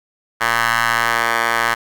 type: ring-modulated tone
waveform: 10% pulse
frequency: 115.8 Hz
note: A#2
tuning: 11 cents flat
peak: -4 dBFS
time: 0.4-1.75 s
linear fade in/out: 20 ms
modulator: 1390 Hz
effects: none